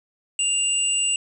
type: tone pair together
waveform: sine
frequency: 2799 / 7917 Hz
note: F7 / B8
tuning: +3 / +3 cents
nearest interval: octave + tritone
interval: 1800 cents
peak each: -22 dBFS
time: 0.39-1.16 s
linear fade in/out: 2 ms
effects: none